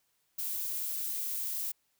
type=noise; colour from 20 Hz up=violet; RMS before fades=-35 dBFS; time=0.38-1.72 s; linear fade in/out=10 ms; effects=white hiss -75 dBFS RMS until 1.99 s